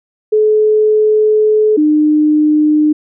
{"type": "tone pair in turn", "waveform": "sine", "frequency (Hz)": [428.8, 303.2], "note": ["A4", "D#4"], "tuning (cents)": [-45, -45], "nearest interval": "tritone", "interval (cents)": 600, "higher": "first", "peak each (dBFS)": -7, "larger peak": "neither", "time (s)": [[0.32, 1.77], [1.77, 2.93]], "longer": "first", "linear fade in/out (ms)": 10, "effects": []}